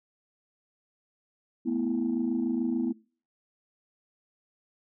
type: chord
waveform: sine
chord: A suspended second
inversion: none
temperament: equal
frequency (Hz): 220 / 246.9 / 329.6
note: A3 / B3 / E4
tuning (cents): 0 / 0 / 0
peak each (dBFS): -32 / -27 / -30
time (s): 1.65-2.93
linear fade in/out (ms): 20
effects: noise-tail reverb RT60 0.4 s tail -24 dB re dry + tanh soft clip ceiling -19 dBFS